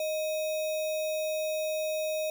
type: tone with sample-and-hold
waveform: sine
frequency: 622.3 Hz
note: D#5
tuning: in tune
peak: -28 dBFS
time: 0-2.3 s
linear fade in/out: 2 ms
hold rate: 3150 Hz
effects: none